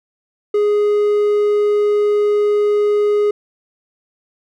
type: tone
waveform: triangle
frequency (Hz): 415.3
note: G#4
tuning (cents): 0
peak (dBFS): -10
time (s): 0.54-3.31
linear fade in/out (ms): 5
effects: none